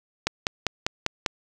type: click train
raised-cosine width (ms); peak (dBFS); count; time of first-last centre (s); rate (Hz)
0.2; -5; 6; 0.27-1.262; 5.04
effects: none